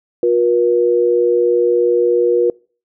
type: tone pair together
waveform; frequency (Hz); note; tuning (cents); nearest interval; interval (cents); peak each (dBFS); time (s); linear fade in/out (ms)
sine; 358.5 / 478.5; F4 / A#4; +45 / +45; perfect fourth; 500; -14 / -13; 0.23-2.5; 2
effects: noise-tail reverb RT60 0.4 s tail -26 dB re dry